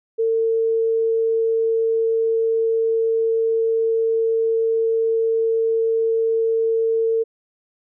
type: tone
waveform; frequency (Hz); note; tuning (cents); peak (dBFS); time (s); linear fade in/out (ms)
sine; 451.6; A4; +45; -16; 0.18-7.24; 20
effects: none